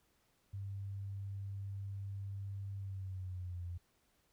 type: tone with pitch glide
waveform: sine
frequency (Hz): 98.8 to 87.51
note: G2 to F2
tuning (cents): +14 to +4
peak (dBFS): -40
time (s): 0.53-3.78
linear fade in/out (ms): 10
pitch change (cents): -210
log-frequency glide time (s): 2.77-3.66
effects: pink hiss -75 dBFS RMS until 4.32 s